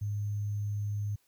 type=tone with sample-and-hold; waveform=sine; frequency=103.3 Hz; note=G#2; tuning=9 cents flat; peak=-30 dBFS; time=0.01-1.16 s; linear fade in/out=10 ms; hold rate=6300 Hz; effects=white hiss -71 dBFS RMS until 1.27 s